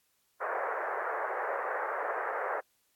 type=band-pass noise; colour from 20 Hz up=pink; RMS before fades=-34 dBFS; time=0.4-2.61 s; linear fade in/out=20 ms; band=450 to 1800 Hz; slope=48 dB/octave; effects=white hiss -73 dBFS RMS until 2.95 s + AAC 64 kbps